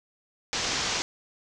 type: low-pass noise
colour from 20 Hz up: white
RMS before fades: -29 dBFS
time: 0.53-1.02 s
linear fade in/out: 0 ms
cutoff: 6700 Hz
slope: 48 dB/octave
effects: none